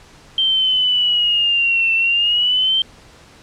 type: linear two-way sweep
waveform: sine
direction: down then up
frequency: 3146 to 2676 to 3146 Hz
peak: -13 dBFS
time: 0.38-2.82 s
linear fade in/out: 2 ms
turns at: 1.94 s
effects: pink hiss -45 dBFS RMS until 3.42 s + low-pass 7000 Hz 12 dB/octave